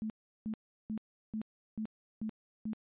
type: tone bursts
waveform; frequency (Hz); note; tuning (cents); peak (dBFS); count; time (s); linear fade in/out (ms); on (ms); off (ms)
sine; 217.8; A3; -17; -34; 7; 0.02-2.733; 0; 79; 360
effects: resampled to 8000 Hz